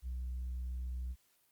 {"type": "tone with tanh clipping", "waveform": "triangle", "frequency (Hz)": 62.4, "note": "B1", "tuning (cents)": 19, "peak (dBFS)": -37, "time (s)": [0.02, 1.16], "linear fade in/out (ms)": 50, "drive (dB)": 6, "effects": ["white hiss -72 dBFS RMS until 1.51 s", "Opus 48 kbps"]}